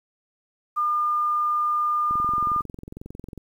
sine tone, 1207 Hz, D6, 47 cents sharp, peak -20 dBFS, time 0.76-2.62 s, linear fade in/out 20 ms
click train, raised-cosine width 3 ms, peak -24 dBFS, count 29, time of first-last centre 2.11-3.377 s, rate 22.1 Hz
effects 9-bit

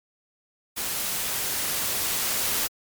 white noise with level ramp, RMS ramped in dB -29 to -25 dBFS, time 0.76-2.68 s, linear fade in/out 20 ms, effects MP3 96 kbps

